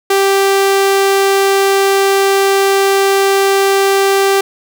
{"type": "tone", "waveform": "sawtooth", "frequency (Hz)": 392, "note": "G4", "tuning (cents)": 0, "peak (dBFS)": -5, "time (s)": [0.1, 4.41], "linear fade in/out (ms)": 5, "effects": []}